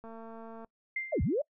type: click train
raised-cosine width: 1 ms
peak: -34 dBFS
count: 138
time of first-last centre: 0.04-0.646 s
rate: 226 Hz
type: tone with exponential decay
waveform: sine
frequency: 2093 Hz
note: C7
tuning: in tune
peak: -29 dBFS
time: 0.96-1.34 s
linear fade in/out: 5 ms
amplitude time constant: 82 ms
type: linear two-way sweep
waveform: sine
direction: down then up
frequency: 698.5 to 53.6 to 626 Hz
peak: -26 dBFS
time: 1.12-1.42 s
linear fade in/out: 10 ms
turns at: 1.22 s
effects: noise-tail reverb RT60 0.1 s tail -24 dB re dry